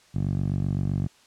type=tone with band-pass filter; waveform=10% pulse; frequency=47.75 Hz; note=G1; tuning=45 cents flat; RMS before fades=-26 dBFS; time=0.14-1.08 s; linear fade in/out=20 ms; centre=130 Hz; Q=1.6; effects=white hiss -57 dBFS RMS until 1.26 s + low-pass 7000 Hz 12 dB/octave